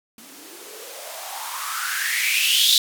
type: noise with band-pass filter sweep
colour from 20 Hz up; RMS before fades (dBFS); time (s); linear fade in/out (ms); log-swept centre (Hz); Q
violet; -24; 0.18-2.78; 2; 230 to 3900; 6.7
effects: none